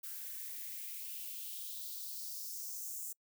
violet noise with high-pass filter sweep, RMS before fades -44 dBFS, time 0.03-3.13 s, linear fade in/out 10 ms, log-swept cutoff 1400 to 7500 Hz, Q 3.1, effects noise-tail reverb RT60 0.1 s tail -26 dB re dry

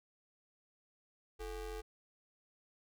square ring-modulated tone, 194.5 Hz, G3, 13 cents flat, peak -39 dBFS, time 1.39-1.82 s, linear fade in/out 20 ms, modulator 241 Hz, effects none

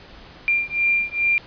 sine beating tone pair, 2383 / 2385.4 Hz, D7 / D7, +25 / +26 cents, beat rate 2.4 Hz, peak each -21 / -21 dBFS, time 0.48-1.38 s, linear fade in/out 0 ms, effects pink hiss -44 dBFS RMS until 1.46 s + resampled to 11025 Hz

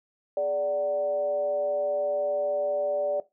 sine tone with frequency modulation, 584 Hz, D5, 10 cents flat, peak -23 dBFS, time 0.37-3.2 s, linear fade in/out 2 ms, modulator 167 Hz, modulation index 0.45, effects noise-tail reverb RT60 0.2 s tail -17 dB re dry

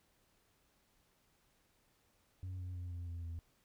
sine tone with pitch steps, 92.5 / 90.65 / 88.83 / 87.06 / 85.31 / 83.61 Hz, F#2 / F#2 / F2 / F2 / F2 / E2, 0 / -35 / +30 / -5 / -40 / +25 cents, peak -38 dBFS, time 2.43-3.39 s, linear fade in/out 0 ms, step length 160 ms, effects tanh soft clip ceiling -40 dBFS + pink hiss -74 dBFS RMS until 3.64 s

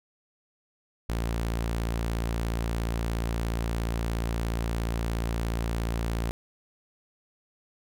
sawtooth tone, 57 Hz, A#1, 38 cents flat, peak -23 dBFS, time 1.09-6.31 s, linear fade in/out 0 ms, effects none

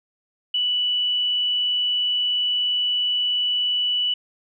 sine tone, 2961 Hz, F#7, 1 cent sharp, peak -19 dBFS, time 0.54-4.14 s, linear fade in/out 5 ms, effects none

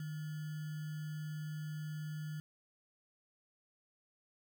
sine tone with sample-and-hold, 153.1 Hz, D#3, 28 cents flat, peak -39 dBFS, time 0-2.4 s, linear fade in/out 2 ms, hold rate 1575 Hz, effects none

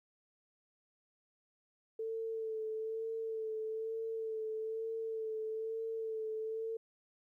sine tone with vibrato, 443.7 Hz, A4, 14 cents sharp, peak -36 dBFS, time 1.99-6.77 s, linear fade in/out 5 ms, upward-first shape sine, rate 1.1 Hz, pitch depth 25 cents each way, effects 13-bit

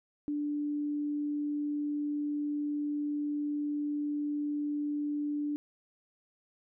sine tone, 293.7 Hz, D4, in tune, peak -30 dBFS, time 0.28-5.56 s, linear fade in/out 0 ms, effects none

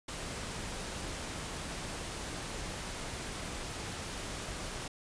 pink noise, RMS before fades -40 dBFS, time 0.08-4.88 s, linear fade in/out 5 ms, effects resampled to 22050 Hz

